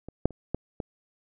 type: clicks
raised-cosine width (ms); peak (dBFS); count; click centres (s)
2; -26 / -6 / -30 / -14 / -18; 5; 0.086 / 0.256 / 0.307 / 0.546 / 0.802
effects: none